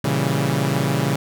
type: chord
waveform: sawtooth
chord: A# diminished seventh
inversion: none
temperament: equal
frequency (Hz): 116.54 / 138.59 / 164.81 / 196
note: A#2 / C#3 / E3 / G3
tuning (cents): 0 / 0 / 0 / 0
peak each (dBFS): -22 / -17 / -21 / -22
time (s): 0.04-1.16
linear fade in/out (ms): 5
effects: none